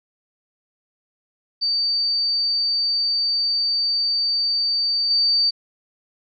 sine tone with level steps, 4609 Hz, D8, 33 cents flat, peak -18 / -15 dBFS, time 1.61-5.51 s, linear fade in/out 20 ms, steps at 5.1 s, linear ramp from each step 10 ms, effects none

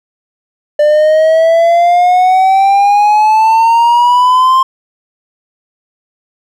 triangle exponential sweep, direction up, 592 to 1056 Hz, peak -3 dBFS, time 0.79-4.63 s, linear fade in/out 5 ms, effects none

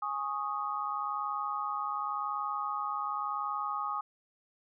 sine chord, Ab suspended fourth, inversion none, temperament equal with one note detuned, 830.6 / 1103.6 / 1244.5 Hz, Ab5 / Db6 / Eb6, 0 / -8 / 0 cents, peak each -38 / -37 / -34 dBFS, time 0.02-4.01 s, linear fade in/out 5 ms, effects none

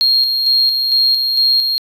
triangle tone with tremolo, 4241 Hz, C8, 23 cents sharp, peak -7 dBFS, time 0.01-1.78 s, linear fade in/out 0 ms, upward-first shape square, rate 2.2 Hz, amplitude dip 45%, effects tanh soft clip ceiling -6 dBFS

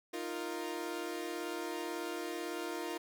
sawtooth chord, Eb suspended second, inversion none, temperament equal, 311.1 / 349.2 / 466.2 Hz, Eb4 / F4 / Bb4, 0 / 0 / 0 cents, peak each -39 / -36 / -40 dBFS, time 0.13-2.98 s, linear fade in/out 10 ms, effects none

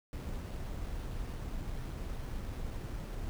brown noise with sample-and-hold, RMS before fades -39 dBFS, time 0.13-3.29 s, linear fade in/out 0 ms, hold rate 7350 Hz, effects none

